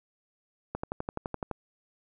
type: click train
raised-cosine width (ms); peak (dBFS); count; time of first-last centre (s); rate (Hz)
1; -18; 10; 0.75-1.513; 11.8
effects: none